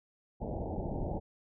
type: low-pass noise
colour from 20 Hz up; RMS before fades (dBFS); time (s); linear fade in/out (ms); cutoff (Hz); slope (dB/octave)
pink; -36; 0.4-1.2; 20; 870; 96
effects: none